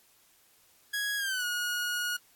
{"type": "tone with pitch glide", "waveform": "sawtooth", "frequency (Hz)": [1661.2, 1446.2], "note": ["G#6", "F#6"], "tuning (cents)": [0, -40], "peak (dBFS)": -26, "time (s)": [0.93, 2.17], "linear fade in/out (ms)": 10, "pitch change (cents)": -240, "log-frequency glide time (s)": [1.17, 1.45], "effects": ["white hiss -63 dBFS RMS until 2.35 s", "AAC 64 kbps"]}